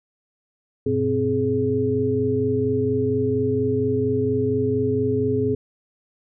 sine tone cluster, 99.3 / 123.6 / 259.9 / 420.3 Hz, G2 / B2 / C4 / G#4, +23 / +2 / -11 / +21 cents, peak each -28 / -27 / -24 / -21 dBFS, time 0.86-5.55 s, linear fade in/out 5 ms, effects none

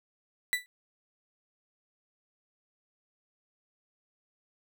35% pulse tone with exponential decay, 1975.5 Hz, B6, in tune, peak -20 dBFS, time 0.53-0.66 s, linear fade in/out 0 ms, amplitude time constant 28 ms, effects none

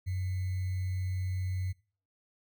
sine tone with sample-and-hold, 92.5 Hz, F#2, in tune, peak -30 dBFS, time 0.06-1.73 s, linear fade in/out 20 ms, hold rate 2100 Hz, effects noise-tail reverb RT60 0.4 s tail -21 dB re dry

